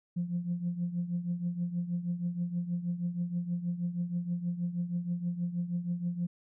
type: tone with tremolo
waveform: sine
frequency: 174.61 Hz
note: F3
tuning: in tune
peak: -26 dBFS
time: 0.16-6.27 s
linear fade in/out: 10 ms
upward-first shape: triangle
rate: 6.3 Hz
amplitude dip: 80%
effects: tanh soft clip ceiling -24 dBFS